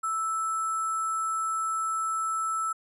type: tone with sample-and-hold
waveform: sine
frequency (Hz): 1320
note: E6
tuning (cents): +2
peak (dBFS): -26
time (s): 0.03-2.73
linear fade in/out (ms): 10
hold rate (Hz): 8820
effects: resampled to 24000 Hz